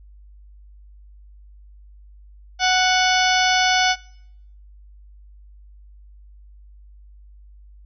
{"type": "harmonic tone with a mistuned harmonic", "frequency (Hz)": 740, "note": "F#5", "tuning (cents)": 0, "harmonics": [1, 2, 3, 4, 5, 6, 7, 8], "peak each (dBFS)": [-19, -22, -24, -25, -26, -27, -27, -28], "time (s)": [2.59, 3.96], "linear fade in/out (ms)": 50, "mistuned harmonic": 5, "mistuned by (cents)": -92, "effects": ["noise-tail reverb RT60 0.8 s tail -25 dB re dry", "added 50 Hz sine -43 dBFS peak until 7.85 s"]}